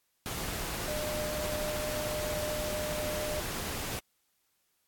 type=tone in noise; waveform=sine; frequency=605 Hz; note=D#5; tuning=49 cents flat; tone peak=-34 dBFS; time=0.88-3.4 s; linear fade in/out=0 ms; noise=pink; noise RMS=-36 dBFS; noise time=0.26-3.99 s; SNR=-1 dB; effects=white hiss -75 dBFS RMS until 4.87 s + AAC 64 kbps